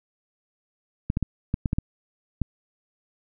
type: clicks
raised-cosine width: 5 ms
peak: -11 dBFS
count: 8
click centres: 1.101 / 1.171 / 1.227 / 1.541 / 1.658 / 1.731 / 1.785 / 2.417 s
effects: none